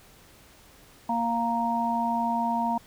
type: harmonic tone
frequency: 233.1 Hz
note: A#3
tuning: in tune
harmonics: 1 / 3 / 4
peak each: -29 / -30 / -26 dBFS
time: 1.09-2.78 s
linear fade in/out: 5 ms
effects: pink hiss -54 dBFS RMS until 2.86 s